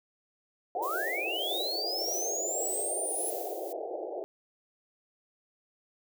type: linear sweep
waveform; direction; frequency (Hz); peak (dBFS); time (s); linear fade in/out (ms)
sine; up; 659.3 to 10180; -31; 0.75-3.3; 2
type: band-pass noise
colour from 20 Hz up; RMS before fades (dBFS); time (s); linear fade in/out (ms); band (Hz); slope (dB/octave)
white; -37; 0.75-4.24; 0; 330 to 760; 96
type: noise with tremolo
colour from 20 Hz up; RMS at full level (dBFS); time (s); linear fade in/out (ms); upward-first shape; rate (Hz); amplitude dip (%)
violet; -39; 0.82-3.73; 10; triangle; 1.7; 70
effects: none